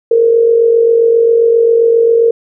sine tone with amplitude modulation, 461.6 Hz, A#4, 17 cents flat, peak -3 dBFS, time 0.11-2.31 s, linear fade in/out 5 ms, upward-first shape sine, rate 47.5 Hz, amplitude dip 55%, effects none

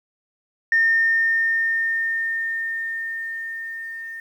sine tone with level ramp, 1820 Hz, A#6, 42 cents flat, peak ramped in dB -13 to -31 dBFS, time 0.72-4.2 s, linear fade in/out 2 ms, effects tanh soft clip ceiling -9 dBFS + 9-bit

